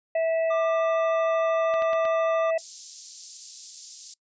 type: harmonic tone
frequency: 653 Hz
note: E5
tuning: 17 cents flat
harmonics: 1 / 3 / 4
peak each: -21 / -37 / -40 dBFS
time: 0.15-2.58 s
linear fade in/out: 5 ms
type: tone with vibrato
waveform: triangle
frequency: 1189 Hz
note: D6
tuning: 21 cents sharp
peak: -27 dBFS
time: 0.5-2.51 s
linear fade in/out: 10 ms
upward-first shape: square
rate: 13 Hz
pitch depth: 10 cents each way
type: clicks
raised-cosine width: 0.3 ms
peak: -22 dBFS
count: 4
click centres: 1.74 / 1.822 / 1.932 / 2.053 s
type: high-pass noise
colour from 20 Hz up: white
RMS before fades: -37 dBFS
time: 2.58-4.14 s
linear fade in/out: 5 ms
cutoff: 4700 Hz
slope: 24 dB/octave
effects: noise-tail reverb RT60 0.1 s tail -23 dB re dry + resampled to 16000 Hz